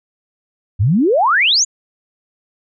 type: exponential sweep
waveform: sine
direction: up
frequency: 87.31 to 7160 Hz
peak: -10 dBFS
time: 0.79-1.65 s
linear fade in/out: 20 ms
effects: none